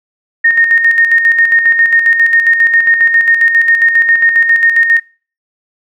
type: tone with tremolo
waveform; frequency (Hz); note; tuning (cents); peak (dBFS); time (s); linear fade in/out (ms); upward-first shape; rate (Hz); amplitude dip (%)
sine; 1843; A#6; -20; -4; 0.44-5; 10; square; 7.4; 50
effects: noise-tail reverb RT60 0.4 s tail -25 dB re dry